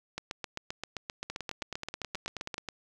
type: two click trains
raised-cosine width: 0.2 ms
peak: -19 / -18 dBFS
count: 14 / 19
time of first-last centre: 1.3-2.687 / 0.18-2.542 s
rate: 9.37 / 7.62 Hz
effects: none